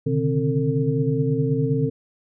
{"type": "tone cluster", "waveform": "sine", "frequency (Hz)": [126.9, 142.6, 152.2, 264.3, 450.5], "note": ["B2", "C#3", "D#3", "C4", "A4"], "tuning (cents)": [47, 49, -38, 18, 41], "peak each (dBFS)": -25, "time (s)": [0.06, 1.9], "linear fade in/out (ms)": 10, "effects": []}